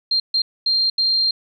sine tone bursts at uneven times, 4186 Hz, C8, in tune, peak -15 dBFS, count 4, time 0.11-0.2 / 0.34-0.42 / 0.66-0.9 / 0.98-1.31 s, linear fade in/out 5 ms, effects none

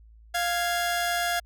sawtooth tone pair together, 698 / 1661.2 Hz, F5 / G#6, -1 / 0 cents, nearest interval octave + minor third, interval 1501 cents, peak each -22 / -26 dBFS, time 0.34-1.4 s, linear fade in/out 10 ms, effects added 55 Hz sine -49 dBFS peak until 1.45 s + AAC 64 kbps

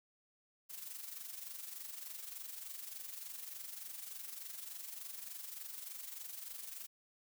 blue noise with amplitude modulation, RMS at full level -45 dBFS, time 0.69-6.87 s, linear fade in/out 20 ms, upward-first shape sine, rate 23.4 Hz, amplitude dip 60%, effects none

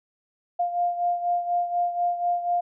sine beating tone pair, 701 / 705.1 Hz, F5 / F5, +6 / +16 cents, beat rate 4.1 Hz, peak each -23 / -29 dBFS, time 0.59-2.61 s, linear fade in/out 10 ms, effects none

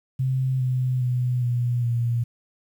sine tone with pitch steps, 130.81 / 127.6 / 124.47 / 121.42 / 118.44 Hz, C3 / C3 / B2 / B2 / A#2, 0 / -43 / +14 / -29 / +28 cents, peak -20 dBFS, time 0.19-2.24 s, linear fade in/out 10 ms, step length 410 ms, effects 9-bit

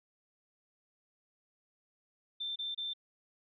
sine tone bursts, 3564 Hz, A7, 22 cents sharp, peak -35 dBFS, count 3, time 2.4-2.936 s, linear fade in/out 10 ms, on 160 ms, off 28 ms, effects none

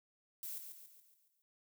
violet noise with echo, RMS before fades -44 dBFS, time 0.43-0.58 s, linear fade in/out 0 ms, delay 140 ms, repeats 6, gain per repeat -6 dB, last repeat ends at 1.42 s, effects noise-tail reverb RT60 0.3 s tail -25 dB re dry

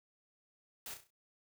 white noise with echo, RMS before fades -45 dBFS, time 0.86-0.94 s, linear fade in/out 2 ms, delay 33 ms, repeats 5, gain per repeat -7 dB, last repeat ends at 1.105 s, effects none

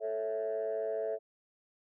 sine chord, A major, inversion none, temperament equal, 440 / 554.4 / 659.3 Hz, A4 / C#5 / E5, 0 / 0 / 0 cents, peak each -34 / -38 / -34 dBFS, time 0-1.19 s, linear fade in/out 50 ms, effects tanh soft clip ceiling -26 dBFS

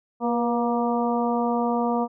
harmonic tone with a mistuned harmonic, 236.5 Hz, A#3, 25 cents sharp, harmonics 1 / 2 / 3 / 4 / 5, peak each -24 / -27 / -27 / -29 / -33 dBFS, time 0.2-2.08 s, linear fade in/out 50 ms, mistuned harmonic 2, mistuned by +31 cents, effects none

